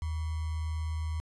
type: tone with sample-and-hold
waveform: sine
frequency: 79.2 Hz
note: D#2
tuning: 31 cents sharp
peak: -30 dBFS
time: 0.02-1.2 s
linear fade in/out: 0 ms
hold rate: 1050 Hz
effects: resampled to 24000 Hz